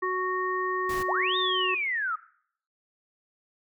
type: harmonic tone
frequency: 370 Hz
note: F#4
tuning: in tune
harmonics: 1 / 3 / 5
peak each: -29 / -28 / -33 dBFS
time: 0.02-1.75 s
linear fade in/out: 10 ms
type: noise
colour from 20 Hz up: pink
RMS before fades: -38 dBFS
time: 0.89-1.03 s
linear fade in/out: 5 ms
type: linear two-way sweep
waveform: sine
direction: up then down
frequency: 497.1 to 3729 to 1220 Hz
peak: -26 dBFS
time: 1.08-2.16 s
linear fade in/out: 10 ms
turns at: 1.37 s
effects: noise-tail reverb RT60 0.6 s tail -19 dB re dry